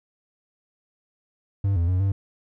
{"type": "tone with pitch steps", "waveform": "triangle", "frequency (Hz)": [98.7, 84.9, 91.6, 97.9], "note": ["G2", "F2", "F#2", "G2"], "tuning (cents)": [12, -48, -17, -2], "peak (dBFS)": -17, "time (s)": [1.64, 2.12], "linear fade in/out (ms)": 5, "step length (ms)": 120, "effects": []}